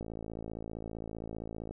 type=click train; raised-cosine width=2 ms; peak=-27 dBFS; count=95; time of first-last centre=0.01-1.71 s; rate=55.3 Hz; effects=none